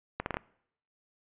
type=accelerating click train; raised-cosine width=0.5 ms; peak=-16 dBFS; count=5; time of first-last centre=0.2-0.369 s; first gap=61 ms; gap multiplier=0.76; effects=noise-tail reverb RT60 0.7 s tail -23 dB re dry + resampled to 8000 Hz